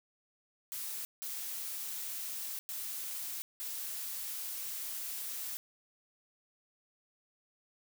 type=noise bursts at uneven times; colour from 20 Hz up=blue; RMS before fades=-40 dBFS; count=4; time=0.72-1.05 / 1.22-2.59 / 2.69-3.42 / 3.6-5.57 s; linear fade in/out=0 ms; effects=none